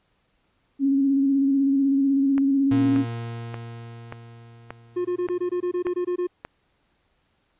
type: tone with vibrato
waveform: sine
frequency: 274.5 Hz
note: C#4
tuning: 17 cents flat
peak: -17 dBFS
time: 0.79-3.05 s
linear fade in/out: 50 ms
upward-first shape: square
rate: 16 Hz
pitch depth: 25 cents each way
type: click train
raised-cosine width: 0.5 ms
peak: -18 dBFS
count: 8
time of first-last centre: 2.38-6.45 s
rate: 1.72 Hz
type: tone with exponential decay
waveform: 40% pulse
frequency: 116.54 Hz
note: A#2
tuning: in tune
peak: -23 dBFS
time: 2.71-6.16 s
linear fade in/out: 5 ms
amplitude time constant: 750 ms
type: tone bursts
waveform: triangle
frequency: 356.6 Hz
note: F4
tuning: 36 cents sharp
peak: -20 dBFS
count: 12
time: 4.96-6.271 s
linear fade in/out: 10 ms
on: 90 ms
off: 21 ms
effects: pink hiss -68 dBFS RMS until 7.59 s + resampled to 8000 Hz